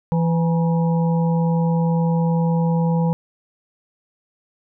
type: harmonic tone with a mistuned harmonic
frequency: 166.8 Hz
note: E3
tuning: 21 cents sharp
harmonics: 1 / 3 / 5 / 6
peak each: -16 / -26 / -30 / -32 dBFS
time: 0.12-3.13 s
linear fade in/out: 0 ms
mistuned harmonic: 6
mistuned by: -79 cents
effects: none